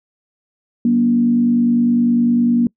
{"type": "tone with frequency modulation", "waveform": "sine", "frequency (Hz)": 238, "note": "A#3", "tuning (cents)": 36, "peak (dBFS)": -11, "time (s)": [0.85, 2.67], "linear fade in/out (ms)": 2, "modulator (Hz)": 49.9, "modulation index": 0.49, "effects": ["noise-tail reverb RT60 0.1 s tail -26 dB re dry"]}